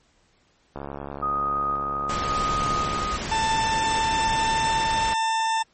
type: click train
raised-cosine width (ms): 1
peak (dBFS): -19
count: 162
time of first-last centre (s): 0.76-3.047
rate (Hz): 70.4
type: tone with tremolo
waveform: sine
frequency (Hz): 1244.5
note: D#6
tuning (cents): 0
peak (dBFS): -22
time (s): 1.22-3.17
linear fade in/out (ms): 10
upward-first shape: square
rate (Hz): 0.93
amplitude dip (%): 30
type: noise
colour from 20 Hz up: pink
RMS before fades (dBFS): -30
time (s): 2.09-5.14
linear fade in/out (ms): 5
type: tone with pitch glide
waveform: 40% pulse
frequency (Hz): 888 to 894.2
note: A5 to A5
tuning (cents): +16 to +28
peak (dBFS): -20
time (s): 3.31-5.63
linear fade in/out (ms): 10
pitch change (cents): +12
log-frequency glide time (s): 3.51-4.87
effects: pink hiss -63 dBFS RMS until 5.73 s + MP3 32 kbps